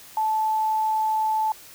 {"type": "tone", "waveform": "sine", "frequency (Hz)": 872, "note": "A5", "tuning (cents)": -16, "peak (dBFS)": -20, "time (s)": [0.17, 1.52], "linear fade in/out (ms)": 2, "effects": ["white hiss -46 dBFS RMS until 1.74 s"]}